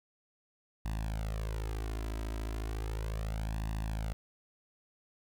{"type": "tone with flanger", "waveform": "sawtooth", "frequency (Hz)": 54, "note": "A1", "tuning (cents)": -32, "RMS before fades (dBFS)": -36, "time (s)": [0.85, 4.13], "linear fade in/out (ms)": 0, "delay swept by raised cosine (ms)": [1.1, 3.1], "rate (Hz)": 0.35, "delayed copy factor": 0.95, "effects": []}